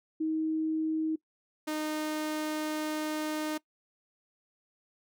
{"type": "tone pair in turn", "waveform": ["sine", "sawtooth"], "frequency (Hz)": [316, 307.4], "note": ["D#4", "D#4"], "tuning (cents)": [27, -21], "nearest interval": "unison", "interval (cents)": 48, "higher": "first", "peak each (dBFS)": -27, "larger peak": "neither", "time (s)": [[0.2, 1.16], [1.67, 3.58]], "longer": "second", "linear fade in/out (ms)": 10, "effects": ["noise-tail reverb RT60 0.1 s tail -21 dB re dry"]}